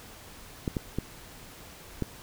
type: clicks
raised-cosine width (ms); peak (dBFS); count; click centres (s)
3; -15; 4; 0.678 / 0.768 / 0.986 / 2.023
effects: pink hiss -48 dBFS RMS until 2.22 s